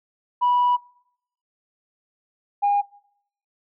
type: tone pair in turn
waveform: sine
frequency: 980 / 812.5 Hz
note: B5 / G#5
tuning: -14 / -38 cents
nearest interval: minor third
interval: 324 cents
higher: first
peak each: -15 dBFS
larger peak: neither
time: 0.41-0.77 / 2.62-2.82 s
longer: first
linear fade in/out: 20 ms
effects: noise-tail reverb RT60 0.7 s tail -22 dB re dry + tanh soft clip ceiling -13 dBFS